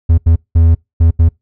triangle tone bursts at uneven times, 82.41 Hz, E2, in tune, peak -3 dBFS, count 5, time 0.09-0.18 / 0.26-0.36 / 0.55-0.75 / 1-1.11 / 1.19-1.29 s, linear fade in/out 10 ms, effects noise-tail reverb RT60 0.2 s tail -26 dB re dry

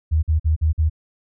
sine tone bursts, 78.6 Hz, D#2, 18 cents sharp, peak -14 dBFS, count 5, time 0.11-0.898 s, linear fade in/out 20 ms, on 120 ms, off 47 ms, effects none

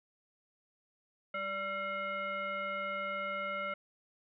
sine tone with frequency modulation, 1363 Hz, F6, 43 cents flat, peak -34 dBFS, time 1.34-3.74 s, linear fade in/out 5 ms, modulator 780 Hz, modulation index 1.2, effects none

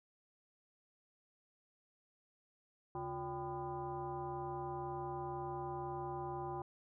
sine tone with frequency modulation, 571 Hz, D5, 49 cents flat, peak -39 dBFS, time 2.95-6.62 s, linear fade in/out 2 ms, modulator 216 Hz, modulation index 2.1, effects none

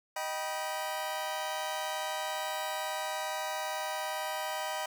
sawtooth chord, Eb augmented, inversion none, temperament just, 622.3 / 777.8 / 972.3 Hz, Eb5 / G5 / B5, 0 / -14 / -27 cents, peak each -34 dBFS, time 0.16-4.86 s, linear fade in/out 5 ms, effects none

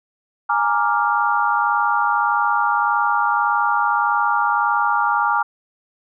sine chord, Bb dominant seventh, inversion third, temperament equal, 830.6 / 932.3 / 1174.7 / 1396.9 Hz, Ab5 / Bb5 / D6 / F6, 0 / 0 / 0 / 0 cents, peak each -21 dBFS, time 0.49-5.43 s, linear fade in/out 10 ms, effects none

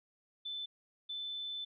sine tone bursts at uneven times, 3520 Hz, A7, in tune, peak -38 dBFS, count 2, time 0.45-0.66 / 1.09-1.65 s, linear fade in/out 10 ms, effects none

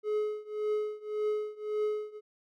triangle tone with tremolo, 424.1 Hz, G#4, 36 cents sharp, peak -24 dBFS, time 0.03-2.21 s, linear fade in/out 50 ms, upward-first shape triangle, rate 1.8 Hz, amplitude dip 95%, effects none

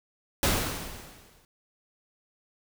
pink noise with exponential decay, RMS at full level -22 dBFS, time 0.43-1.45 s, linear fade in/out 1 ms, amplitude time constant 220 ms, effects none

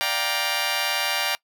10% pulse chord, G minor seventh, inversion second, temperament just, 588 / 705.6 / 784 / 940.8 Hz, D5 / F5 / G5 / Bb5, +2 / +18 / 0 / +16 cents, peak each -22 / -22 / -20 / -20 dBFS, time 0.01-1.35 s, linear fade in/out 0 ms, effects noise-tail reverb RT60 0.1 s tail -23 dB re dry

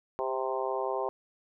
harmonic tone with a mistuned harmonic, 130.81 Hz, C3, in tune, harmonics 3 / 4 / 5 / 6 / 7 / 8, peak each -34 / -35 / -36 / -37 / -37 / -38 dBFS, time 0.19-1.09 s, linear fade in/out 0 ms, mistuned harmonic 3, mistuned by +19 cents, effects none

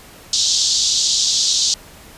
pink band-pass noise, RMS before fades -17 dBFS, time 0.33-1.74 s, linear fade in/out 2 ms, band 3600 to 7100 Hz, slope 48 dB/octave, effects pink hiss -42 dBFS RMS until 2.17 s + resampled to 32000 Hz

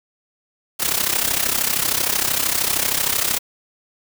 white noise with amplitude modulation, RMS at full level -17 dBFS, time 0.79-3.39 s, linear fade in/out 20 ms, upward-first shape sine, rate 33 Hz, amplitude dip 75%, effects none

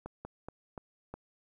slowing click train, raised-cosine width 1 ms, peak -27 dBFS, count 5, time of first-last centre 0.06-1.14 s, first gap 190 ms, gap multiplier 1.24, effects 11-bit

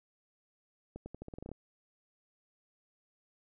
accelerating click train, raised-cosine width 2 ms, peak -30 dBFS, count 11, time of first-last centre 0.96-1.516 s, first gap 100 ms, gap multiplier 0.86, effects none

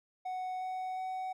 triangle tone with pitch steps, 741 / 745.3 / 749.6 Hz, F#5 / F#5 / F#5, +2 / +12 / +22 cents, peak -33 dBFS, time 0.25-1.33 s, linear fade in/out 10 ms, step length 360 ms, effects none

